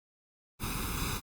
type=noise with comb filter; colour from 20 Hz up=pink; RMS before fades=-34 dBFS; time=0.59-1.21 s; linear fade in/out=50 ms; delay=0.8 ms; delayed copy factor=+0.95; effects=Opus 32 kbps